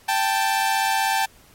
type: tone pair together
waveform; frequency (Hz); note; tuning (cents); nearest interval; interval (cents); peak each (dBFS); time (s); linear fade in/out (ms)
sawtooth; 784 / 880; G5 / A5; 0 / 0; major second; 200; -18; 0.08-1.26; 10
effects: pink hiss -52 dBFS RMS until 1.54 s + MP3 64 kbps